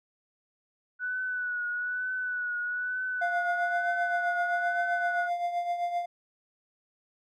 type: tone with vibrato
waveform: sine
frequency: 1480 Hz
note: F#6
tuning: in tune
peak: -29 dBFS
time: 0.99-5.3 s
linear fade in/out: 50 ms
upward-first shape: triangle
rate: 1.1 Hz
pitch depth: 41 cents each way
type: tone with tremolo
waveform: triangle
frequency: 698.5 Hz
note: F5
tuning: in tune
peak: -23 dBFS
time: 3.21-6.06 s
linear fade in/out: 10 ms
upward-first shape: triangle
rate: 7.7 Hz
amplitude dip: 65%
effects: none